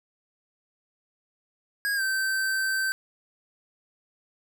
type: tone with pitch glide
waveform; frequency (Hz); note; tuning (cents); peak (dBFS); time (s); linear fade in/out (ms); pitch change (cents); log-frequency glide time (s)
square; 1642 to 1549.8; G#6 to G6; -20 to -20; -25; 1.85-2.92; 0; -100; 1.95-2.02
effects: none